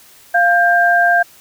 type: tone pair together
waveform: sine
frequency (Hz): 697 / 1591.6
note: F5 / G6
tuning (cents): -4 / +26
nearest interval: octave + major second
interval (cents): 1430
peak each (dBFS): -12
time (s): 0.34-1.23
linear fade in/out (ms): 10
effects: white hiss -45 dBFS RMS until 1.4 s